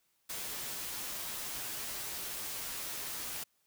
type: noise with comb filter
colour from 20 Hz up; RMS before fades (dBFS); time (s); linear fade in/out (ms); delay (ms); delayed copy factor
white; -40; 0.29-3.44; 10; 11; -0.55
effects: white hiss -75 dBFS RMS until 3.66 s